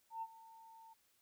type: tone with ADSR envelope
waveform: sine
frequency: 900 Hz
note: A5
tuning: 39 cents sharp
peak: -38 dBFS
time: 0.1-0.94 s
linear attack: 120 ms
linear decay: 46 ms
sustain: -18 dB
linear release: 14 ms
effects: tanh soft clip ceiling -34 dBFS + white hiss -75 dBFS RMS until 1.21 s